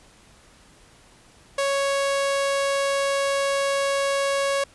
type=tone; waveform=sawtooth; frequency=554.4 Hz; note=C#5; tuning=in tune; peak=-17 dBFS; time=1.58-4.64 s; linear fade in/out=5 ms; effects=pink hiss -53 dBFS RMS until 4.74 s + resampled to 24000 Hz